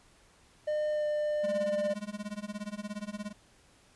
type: tone with pitch glide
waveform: triangle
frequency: 605 to 599.4 Hz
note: D#5 to D5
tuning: -49 to +35 cents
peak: -26 dBFS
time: 0.67-1.94 s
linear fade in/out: 10 ms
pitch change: -16 cents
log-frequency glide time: 0.9-1.07 s
type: tone with tremolo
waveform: square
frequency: 207.7 Hz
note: G#3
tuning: in tune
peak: -34 dBFS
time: 1.43-3.33 s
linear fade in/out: 20 ms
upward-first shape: sine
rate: 17 Hz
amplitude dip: 95%
effects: pink hiss -62 dBFS RMS until 3.95 s + resampled to 24000 Hz